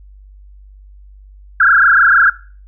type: tone with frequency modulation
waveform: sine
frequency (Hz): 1499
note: F#6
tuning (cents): +22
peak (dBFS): -6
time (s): 1.6-2.3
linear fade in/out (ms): 5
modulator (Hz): 26.4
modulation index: 6
effects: noise-tail reverb RT60 0.4 s tail -19 dB re dry + added 49 Hz sine -37 dBFS peak until 2.67 s